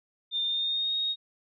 sine tone with pitch glide, 3611 to 3738 Hz, A7 to A#7, +44 to +4 cents, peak -26 dBFS, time 0.31-1.16 s, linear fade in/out 50 ms, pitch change +60 cents, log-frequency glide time 0.45-0.95 s, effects none

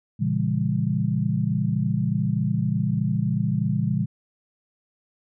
sine chord, A# diminished seventh, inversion none, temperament just, 116.54 / 139.85 / 167.82 / 201.4 Hz, A#2 / C#3 / E3 / G3, 0 / +16 / +31 / +47 cents, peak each -26 dBFS, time 0.19-4.06 s, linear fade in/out 20 ms, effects none

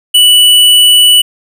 square tone, 2960 Hz, F#7, in tune, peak -3 dBFS, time 0.14-1.22 s, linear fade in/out 10 ms, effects none

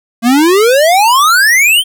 square exponential sweep, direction up, 224.7 to 3221 Hz, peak -6 dBFS, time 0.22-1.84 s, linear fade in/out 50 ms, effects none

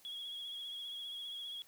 triangle tone with vibrato, 3322 Hz, G#7, in tune, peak -39 dBFS, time 0.05-1.62 s, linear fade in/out 0 ms, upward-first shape triangle, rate 15 Hz, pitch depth 44 cents each way, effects tanh soft clip ceiling -38 dBFS + white hiss -64 dBFS RMS until 1.67 s

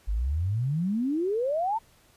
sine exponential sweep, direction up, 47.37 to 932.3 Hz, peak -24 dBFS, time 0.07-1.79 s, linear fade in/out 20 ms, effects pink hiss -60 dBFS RMS until 2.16 s + resampled to 32000 Hz

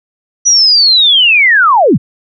sine linear sweep, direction down, 5920 to 83.7 Hz, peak -4 dBFS, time 0.45-1.98 s, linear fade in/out 20 ms, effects none

